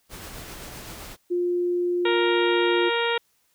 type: noise with tremolo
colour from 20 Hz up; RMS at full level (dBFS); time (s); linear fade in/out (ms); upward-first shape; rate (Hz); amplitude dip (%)
pink; -38; 0.09-1.17; 50; sine; 7.7; 25
type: tone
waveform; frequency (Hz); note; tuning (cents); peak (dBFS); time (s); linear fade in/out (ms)
sine; 353; F4; +19; -21; 1.3-2.9; 20
type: harmonic tone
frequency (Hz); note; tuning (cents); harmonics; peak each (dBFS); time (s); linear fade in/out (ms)
467.8; A#4; +6; 1 / 2 / 3 / 4 / 5 / 6 / 7 / 8; -25 / -28 / -30 / -31 / -32 / -33 / -33 / -34; 2.05-3.18; 5
effects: white hiss -67 dBFS RMS until 3.54 s